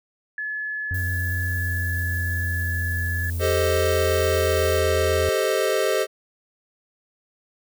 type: tone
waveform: sine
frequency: 1713 Hz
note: A6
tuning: 47 cents flat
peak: -26 dBFS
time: 0.38-3.3 s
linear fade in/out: 2 ms
type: tone with pitch glide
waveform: triangle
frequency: 89.3 to 82.84 Hz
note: F2 to E2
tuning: +39 to +9 cents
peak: -22 dBFS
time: 0.91-5.29 s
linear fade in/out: 0 ms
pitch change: -130 cents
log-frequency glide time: 1.1-4.64 s
type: noise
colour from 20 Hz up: violet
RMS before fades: -38 dBFS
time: 0.94-4.79 s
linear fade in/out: 5 ms
type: chord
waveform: square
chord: A half-diminished seventh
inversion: third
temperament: equal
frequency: 392 / 440 / 523.3 / 622.3 Hz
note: G4 / A4 / C5 / Eb5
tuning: 0 / 0 / 0 / 0 cents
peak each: -26 dBFS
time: 3.39-6.07 s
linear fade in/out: 50 ms
effects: none